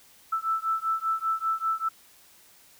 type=beating tone pair; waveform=sine; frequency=1318.5 / 1323.6 Hz; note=E6 / E6; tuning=0 / +7 cents; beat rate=5.1 Hz; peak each=-28 dBFS; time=0.32-1.89 s; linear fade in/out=10 ms; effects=white hiss -56 dBFS RMS until 2.79 s